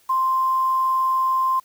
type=tone with quantisation; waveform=sine; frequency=1046.5 Hz; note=C6; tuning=in tune; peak=-17 dBFS; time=0.09-1.6 s; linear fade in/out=10 ms; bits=7; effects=white hiss -58 dBFS RMS until 1.64 s